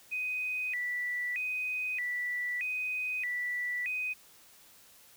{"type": "tone with vibrato", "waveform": "sine", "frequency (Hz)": 2217, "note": "C#7", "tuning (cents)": 0, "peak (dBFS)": -31, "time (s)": [0.11, 4.14], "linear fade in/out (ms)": 20, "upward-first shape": "square", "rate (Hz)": 0.8, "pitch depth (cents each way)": 210, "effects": ["white hiss -58 dBFS RMS until 5.16 s"]}